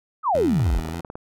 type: exponential sweep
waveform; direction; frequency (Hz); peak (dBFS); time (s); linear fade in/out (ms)
sine; down; 1343 to 34.5; -17; 0.23-0.82; 50
type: tone with vibrato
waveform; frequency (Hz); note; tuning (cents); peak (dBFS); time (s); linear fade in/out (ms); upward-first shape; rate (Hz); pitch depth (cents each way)
15% pulse; 82.41; E2; 0; -22; 0.34-1.01; 10; square; 3.4; 50
type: clicks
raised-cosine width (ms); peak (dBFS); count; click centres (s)
1; -20; 12; 0.6 / 0.664 / 0.702 / 0.748 / 0.791 / 0.853 / 0.888 / 0.945 / 1 / 1.048 / 1.101 / 1.155
effects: none